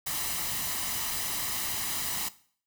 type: noise with comb filter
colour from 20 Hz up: white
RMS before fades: -32 dBFS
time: 0.06-2.29 s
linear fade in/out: 10 ms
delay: 1 ms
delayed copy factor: +0.5
effects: noise-tail reverb RT60 0.5 s tail -17 dB re dry